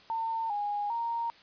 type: tone with pitch steps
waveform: sine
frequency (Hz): 904 / 823 / 930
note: A5 / G#5 / A#5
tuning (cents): +47 / -16 / -4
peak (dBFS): -29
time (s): 0.1-1.3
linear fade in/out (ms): 0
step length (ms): 400
effects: white hiss -56 dBFS RMS until 1.42 s + resampled to 11025 Hz